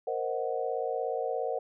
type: chord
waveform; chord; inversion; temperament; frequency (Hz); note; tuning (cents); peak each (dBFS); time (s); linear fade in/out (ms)
sine; C half-diminished seventh; third; equal; 466.2 / 523.3 / 622.3 / 740; Bb4 / C5 / Eb5 / Gb5; 0 / 0 / 0 / 0; -33 / -34 / -37 / -35; 0.07-1.59; 5
effects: none